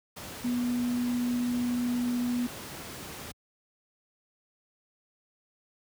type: tone in noise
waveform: sine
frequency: 243.9 Hz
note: B3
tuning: 21 cents flat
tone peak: -26 dBFS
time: 0.44-2.47 s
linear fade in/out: 10 ms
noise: pink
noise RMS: -41 dBFS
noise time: 0.16-3.32 s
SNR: +12 dB
effects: high-pass 80 Hz 12 dB/octave